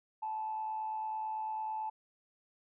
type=tone with amplitude modulation; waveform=sine; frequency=871 Hz; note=A5; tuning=18 cents flat; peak=-32 dBFS; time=0.22-1.9 s; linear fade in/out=10 ms; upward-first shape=sine; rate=109 Hz; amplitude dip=45%; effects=tanh soft clip ceiling -28 dBFS